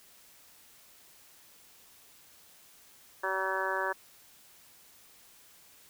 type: harmonic tone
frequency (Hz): 190.4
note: F#3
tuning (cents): +50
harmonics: 2 / 3 / 4 / 5 / 6 / 7 / 8 / 9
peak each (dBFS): -38 / -37 / -42 / -35 / -38 / -43 / -36 / -36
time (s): 3.23-3.93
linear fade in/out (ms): 10
effects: white hiss -58 dBFS RMS until 5.89 s